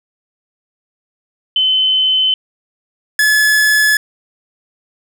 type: tone pair in turn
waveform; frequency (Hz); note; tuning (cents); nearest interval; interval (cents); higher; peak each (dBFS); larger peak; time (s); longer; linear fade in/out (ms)
sine / 45% pulse; 3051 / 1712.3; G7 / A6; -48 / -48; minor seventh; 1000; first; -10 / -9; second; 1.56-2.34 / 3.19-3.97; neither; 2
effects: none